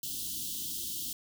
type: band-stop noise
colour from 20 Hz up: white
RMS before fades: -37 dBFS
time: 0.03-1.13 s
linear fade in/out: 2 ms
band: 360 to 2900 Hz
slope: 96 dB/octave
effects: none